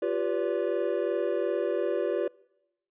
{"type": "chord", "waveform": "triangle", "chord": "G dominant seventh", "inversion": "third", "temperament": "equal with one note detuned", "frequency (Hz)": [349.2, 392, 493.9, 574.2], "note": ["F4", "G4", "B4", "D5"], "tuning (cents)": [0, 0, 0, -39], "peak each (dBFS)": -29, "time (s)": [0.02, 2.28], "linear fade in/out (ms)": 5, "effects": ["noise-tail reverb RT60 0.9 s tail -24 dB re dry", "resampled to 8000 Hz"]}